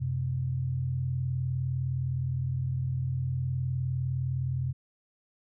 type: tone pair together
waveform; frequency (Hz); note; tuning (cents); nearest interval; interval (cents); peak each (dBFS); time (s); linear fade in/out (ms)
sine; 89.81 / 129.4; F2 / C3; +49 / -19; tritone; 632; -34 / -28; 0-4.73; 20
effects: none